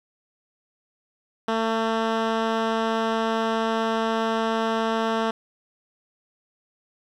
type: tone with low-pass filter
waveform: 10% pulse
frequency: 224.4 Hz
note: A3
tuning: 34 cents sharp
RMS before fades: -24 dBFS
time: 1.48-5.31 s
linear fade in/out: 5 ms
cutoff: 3700 Hz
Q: 0.61
effects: 9-bit